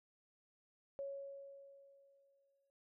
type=tone with exponential decay; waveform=sine; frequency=554.4 Hz; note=C#5; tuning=in tune; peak=-40 dBFS; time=0.99-2.7 s; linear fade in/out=0 ms; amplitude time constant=370 ms; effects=none